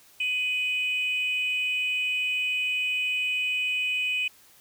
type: tone pair together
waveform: sine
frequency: 2500 / 2973 Hz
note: D#7 / F#7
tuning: +8 / +8 cents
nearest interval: minor third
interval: 300 cents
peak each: -24 / -30 dBFS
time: 0.2-4.28 s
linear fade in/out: 5 ms
effects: tanh soft clip ceiling -19 dBFS + white hiss -56 dBFS RMS until 4.6 s